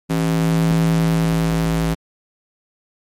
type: tone with high-pass filter sweep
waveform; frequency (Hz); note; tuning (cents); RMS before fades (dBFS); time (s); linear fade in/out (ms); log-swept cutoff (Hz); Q
square; 55; A1; 0; -17; 0.09-1.95; 20; 200 to 110; 2.8
effects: MP3 64 kbps